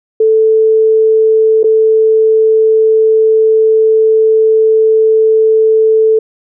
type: tone with dropouts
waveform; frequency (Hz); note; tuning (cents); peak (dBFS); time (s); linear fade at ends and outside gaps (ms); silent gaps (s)
sine; 440; A4; 0; -5; 0.2-6.19; 5; 1.632-1.641
effects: none